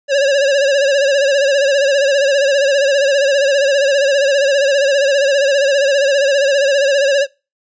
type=tone with vibrato; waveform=square; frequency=556 Hz; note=C#5; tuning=5 cents sharp; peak=-11 dBFS; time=0.08-7.27 s; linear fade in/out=50 ms; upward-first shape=sine; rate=15 Hz; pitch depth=72 cents each way; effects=noise-tail reverb RT60 0.3 s tail -26 dB re dry + resampled to 16000 Hz